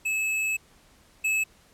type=tone pair in turn; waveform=square; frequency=2597 / 2597 Hz; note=E7 / E7; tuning=-26 / -26 cents; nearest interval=unison; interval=0 cents; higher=neither; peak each=-25 / -23 dBFS; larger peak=second; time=0.05-0.57 / 1.24-1.44 s; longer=first; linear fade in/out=10 ms; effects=pink hiss -58 dBFS RMS until 1.73 s + low-pass 12000 Hz 12 dB/octave